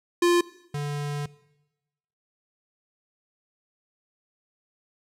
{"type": "tone pair in turn", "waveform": "square", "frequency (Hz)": [348.5, 145.51], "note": ["F4", "D3"], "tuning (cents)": [-4, -16], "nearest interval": "octave + minor third", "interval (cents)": 1512, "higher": "first", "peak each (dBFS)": [-18, -28], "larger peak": "first", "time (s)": [[0.22, 0.41], [0.74, 1.26]], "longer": "second", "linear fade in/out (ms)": 5, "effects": ["noise-tail reverb RT60 1.0 s tail -20 dB re dry", "low-pass 11000 Hz 12 dB/octave"]}